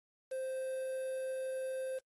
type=tone with quantisation; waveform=triangle; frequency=523 Hz; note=C5; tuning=1 cent flat; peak=-34 dBFS; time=0.31-1.99 s; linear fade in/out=10 ms; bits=9; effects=noise-tail reverb RT60 0.1 s tail -23 dB re dry + AAC 32 kbps